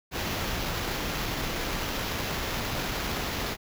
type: noise with sample-and-hold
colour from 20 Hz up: pink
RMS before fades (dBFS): -31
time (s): 0.11-3.57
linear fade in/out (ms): 50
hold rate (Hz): 8820
effects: none